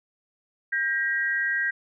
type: tone pair together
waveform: sine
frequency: 1599.5 / 1900 Hz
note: G6 / A#6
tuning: +34 / +33 cents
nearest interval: minor third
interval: 299 cents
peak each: -25 / -26 dBFS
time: 0.72-1.71 s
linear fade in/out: 10 ms
effects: none